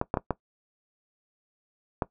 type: clicks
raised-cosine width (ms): 1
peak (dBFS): -11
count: 5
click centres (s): 0.014 / 0.141 / 0.172 / 0.307 / 2.022
effects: noise-tail reverb RT60 0.1 s tail -18 dB re dry